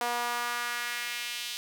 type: tone with high-pass filter sweep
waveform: sawtooth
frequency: 240.1 Hz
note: B3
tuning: 49 cents flat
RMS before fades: -33 dBFS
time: 0.01-1.57 s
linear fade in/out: 0 ms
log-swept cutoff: 740 to 3400 Hz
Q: 1.7
effects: none